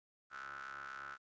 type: ring-modulated tone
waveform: 30% pulse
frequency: 68.2 Hz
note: C#2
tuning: 28 cents flat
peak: -40 dBFS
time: 0.3-1.18 s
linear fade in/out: 50 ms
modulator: 1400 Hz
effects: resampled to 16000 Hz + 13-bit